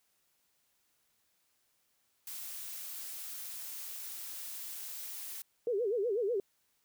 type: noise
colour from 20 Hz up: blue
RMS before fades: -43 dBFS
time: 2.27-5.42 s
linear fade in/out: 2 ms
type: tone with vibrato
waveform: sine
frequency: 437.9 Hz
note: A4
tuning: 8 cents flat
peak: -29 dBFS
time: 5.67-6.4 s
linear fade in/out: 2 ms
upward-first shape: sine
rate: 8.1 Hz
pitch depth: 220 cents each way
effects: white hiss -75 dBFS RMS until 6.84 s